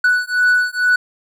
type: beating tone pair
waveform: triangle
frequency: 1480 / 1482.2 Hz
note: F#6 / F#6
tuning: 0 / +3 cents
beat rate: 2.2 Hz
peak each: -14 dBFS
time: 0.04-0.96 s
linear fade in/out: 5 ms
effects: none